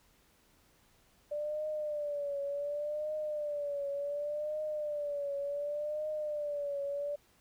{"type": "tone with vibrato", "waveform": "sine", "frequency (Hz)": 587.3, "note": "D5", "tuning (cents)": 0, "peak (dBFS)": -33, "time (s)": [1.31, 7.16], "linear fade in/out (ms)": 10, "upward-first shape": "triangle", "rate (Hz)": 0.68, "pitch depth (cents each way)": 82, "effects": ["pink hiss -67 dBFS RMS until 7.4 s"]}